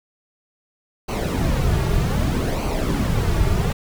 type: noise with flanger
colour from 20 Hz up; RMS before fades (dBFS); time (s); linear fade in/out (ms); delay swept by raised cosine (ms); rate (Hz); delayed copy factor
brown; -20; 1.08-3.73; 10; 0.56 to 3.96; 0.64; -0.6
effects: none